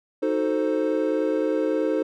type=chord; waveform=triangle; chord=D# diminished seventh; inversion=none; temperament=equal; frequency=311.1 / 370 / 440 / 523.3 Hz; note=D#4 / F#4 / A4 / C5; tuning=0 / 0 / 0 / 0 cents; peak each=-23 / -29 / -24 / -24 dBFS; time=0.22-2.03 s; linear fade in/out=10 ms; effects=none